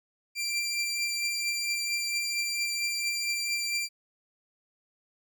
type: beating tone pair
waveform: 20% pulse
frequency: 2361 / 2365.4 Hz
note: D7 / D7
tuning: +9 / +12 cents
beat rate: 4.4 Hz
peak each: -24 / -32 dBFS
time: 0.35-3.89 s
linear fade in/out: 50 ms
effects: none